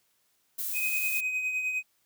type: noise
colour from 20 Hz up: violet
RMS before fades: -33 dBFS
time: 0.58-1.21 s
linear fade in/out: 10 ms
type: tone with tremolo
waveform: triangle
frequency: 2513 Hz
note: D#7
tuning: 17 cents sharp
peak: -24 dBFS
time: 0.73-1.83 s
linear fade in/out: 50 ms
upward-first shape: triangle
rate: 9.8 Hz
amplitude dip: 50%
effects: white hiss -71 dBFS RMS until 2.05 s + high-pass 60 Hz 12 dB/octave